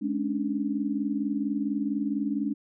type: tone cluster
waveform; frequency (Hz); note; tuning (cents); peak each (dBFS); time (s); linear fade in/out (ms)
sine; 211.2 / 275.6 / 295.5; G#3 / C#4 / D4; +29 / -10 / +11; -30; 0.01-2.54; 20
effects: none